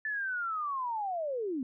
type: linear sweep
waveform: sine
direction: down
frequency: 1760 to 241.6 Hz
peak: -31 dBFS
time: 0.05-1.63 s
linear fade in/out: 2 ms
effects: none